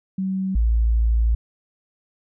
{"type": "tone pair in turn", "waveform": "sine", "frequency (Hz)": [190.1, 56.52], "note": ["F#3", "A1"], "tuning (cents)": [47, 47], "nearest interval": "octave + major sixth", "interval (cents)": 2100, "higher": "first", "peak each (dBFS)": [-21, -15], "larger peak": "second", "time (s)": [[0.18, 0.55], [0.55, 1.35]], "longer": "second", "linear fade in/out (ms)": 5, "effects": []}